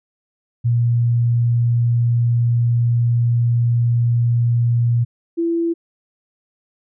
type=tone pair in turn; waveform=sine; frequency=118.7 / 335.7 Hz; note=A#2 / E4; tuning=+32 / +32 cents; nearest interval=octave + tritone; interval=1800 cents; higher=second; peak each=-13 / -16 dBFS; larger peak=first; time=0.64-5.05 / 5.37-5.74 s; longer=first; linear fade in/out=20 ms; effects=none